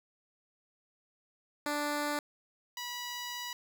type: tone pair in turn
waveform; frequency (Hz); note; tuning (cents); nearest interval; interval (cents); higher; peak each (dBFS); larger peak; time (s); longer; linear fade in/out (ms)
10% pulse; 293.7 / 975.4; D4 / B5; 0 / -22; octave + major sixth; 2078; second; -23 / -29; first; 1.66-2.19 / 2.77-3.53; second; 2
effects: none